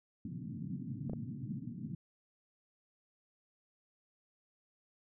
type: band-pass noise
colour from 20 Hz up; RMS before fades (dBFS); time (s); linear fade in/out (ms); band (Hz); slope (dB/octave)
pink; -42; 0.25-1.95; 5; 110 to 270; 48
type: clicks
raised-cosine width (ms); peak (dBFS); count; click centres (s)
2; -28; 2; 1.097 / 1.134
effects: none